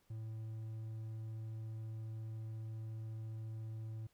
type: tone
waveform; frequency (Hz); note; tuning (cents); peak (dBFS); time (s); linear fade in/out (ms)
triangle; 110.7; A2; +11; -40; 0.1-4.07; 5
effects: pink hiss -75 dBFS RMS until 4.13 s